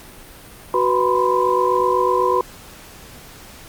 sine tone cluster, 371.2 / 492.5 / 984 / 1032 Hz, F#4 / B4 / B5 / C6, +6 / -5 / -7 / -24 cents, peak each -20 dBFS, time 0.74-2.41 s, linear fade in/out 2 ms, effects pink hiss -41 dBFS RMS until 3.68 s + Opus 48 kbps

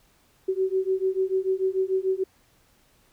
sine beating tone pair, 375.7 / 382.5 Hz, F#4 / G4, +26 / -42 cents, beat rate 6.8 Hz, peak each -25 dBFS, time 0.48-2.24 s, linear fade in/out 10 ms, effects pink hiss -62 dBFS RMS until 3.12 s

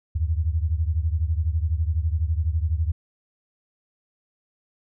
sine beating tone pair, 76.6 / 88.6 Hz, D#2 / F2, -27 / +25 cents, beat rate 12 Hz, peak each -22 / -25 dBFS, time 0.15-2.92 s, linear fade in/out 10 ms, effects none

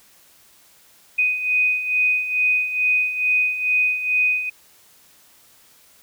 sine beating tone pair, 2494 / 2496.3 Hz, D#7 / D#7, +3 / +5 cents, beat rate 2.3 Hz, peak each -24 / -18 dBFS, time 1.18-4.5 s, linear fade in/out 10 ms, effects white hiss -53 dBFS RMS until 6.02 s

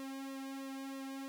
sawtooth tone with flanger, 270 Hz, C#4, 45 cents flat, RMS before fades -44 dBFS, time 0-1.28 s, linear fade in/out 0 ms, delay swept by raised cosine 1.3 to 2.24 ms, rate 3.1 Hz, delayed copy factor -0.9, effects none

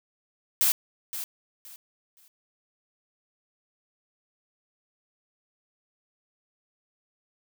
blue noise with echo, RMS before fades -22 dBFS, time 0.61-0.72 s, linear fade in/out 0 ms, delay 520 ms, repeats 3, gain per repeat -12 dB, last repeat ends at 2.28 s, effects none

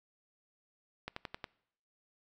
slowing click train, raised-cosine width 0.3 ms, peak -23 dBFS, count 5, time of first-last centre 1.08-1.442 s, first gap 84 ms, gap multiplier 1.05, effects noise-tail reverb RT60 0.7 s tail -23 dB re dry

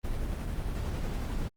brown noise with tremolo, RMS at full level -31 dBFS, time 0.03-1.49 s, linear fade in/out 20 ms, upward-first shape triangle, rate 11 Hz, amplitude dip 30%, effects Opus 24 kbps

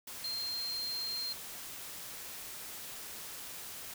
sine tone in noise, 4186 Hz, C8, in tune, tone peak -35 dBFS, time 0.24-1.33 s, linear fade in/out 5 ms, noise white, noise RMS -45 dBFS, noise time 0.07-3.94 s, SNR +7 dB, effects none

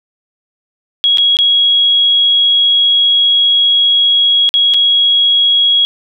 sine tone with dropouts, 3315 Hz, G#7, 4 cents flat, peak -7 dBFS, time 1.04-5.85 s, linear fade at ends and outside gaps 0 ms, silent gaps 1.173-1.183 / 1.369-1.388 / 4.491-4.54 / 4.738-4.743 s, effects none

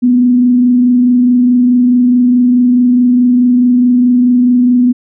sine tone with frequency modulation, 246.9 Hz, B3, in tune, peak -5 dBFS, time 0.02-4.93 s, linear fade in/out 20 ms, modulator 24.7 Hz, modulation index 0.24, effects none

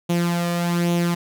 sawtooth tone with flanger, 172.6 Hz, F3, 20 cents flat, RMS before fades -21 dBFS, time 0.09-1.15 s, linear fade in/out 10 ms, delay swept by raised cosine 0.3 to 1.7 ms, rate 1.2 Hz, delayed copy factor +0.55, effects none

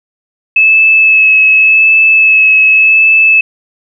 sine tone with vibrato, 2600 Hz, E7, 24 cents flat, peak -3 dBFS, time 0.56-3.41 s, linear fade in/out 5 ms, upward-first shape sine, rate 0.87 Hz, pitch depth 15 cents each way, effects none

